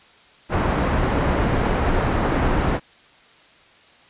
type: low-pass noise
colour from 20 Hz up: pink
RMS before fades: -20 dBFS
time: 0.49-2.8 s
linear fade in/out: 50 ms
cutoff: 1500 Hz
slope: 12 dB/octave
effects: white hiss -51 dBFS RMS until 4.09 s + resampled to 8000 Hz